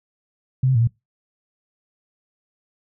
sine tone with pitch steps, 129.8 / 131.4 / 114.2 / 118 Hz, C3 / C3 / A#2 / A#2, -13 / +8 / -35 / +22 cents, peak -14 dBFS, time 0.63-0.874 s, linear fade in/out 5 ms, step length 61 ms, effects noise-tail reverb RT60 0.2 s tail -23 dB re dry

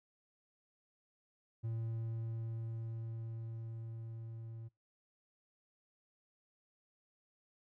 triangle tone with level ramp, 113.6 Hz, A#2, 44 cents flat, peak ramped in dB -34 to -43 dBFS, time 1.63-4.69 s, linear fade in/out 20 ms, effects noise-tail reverb RT60 0.2 s tail -25 dB re dry

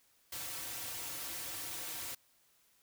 white noise with comb filter, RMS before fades -42 dBFS, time 0.32-2.15 s, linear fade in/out 5 ms, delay 4.8 ms, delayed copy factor -0.95, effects white hiss -70 dBFS RMS until 2.82 s

